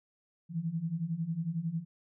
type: beating tone pair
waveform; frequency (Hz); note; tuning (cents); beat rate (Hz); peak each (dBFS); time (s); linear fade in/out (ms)
sine; 158.3 / 169.3; D#3 / E3; +30 / +46; 11; -36 / -33; 0.49-1.85; 50
effects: none